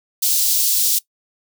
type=high-pass noise; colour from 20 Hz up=white; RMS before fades=-17 dBFS; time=0.22-0.99 s; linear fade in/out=10 ms; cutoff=3800 Hz; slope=24 dB/octave; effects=noise-tail reverb RT60 0.1 s tail -20 dB re dry